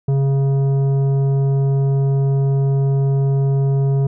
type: tone with tanh clipping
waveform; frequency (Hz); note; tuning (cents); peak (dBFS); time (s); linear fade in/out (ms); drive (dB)
triangle; 137.3; C#3; -16; -15; 0.08-4.07; 5; 14
effects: none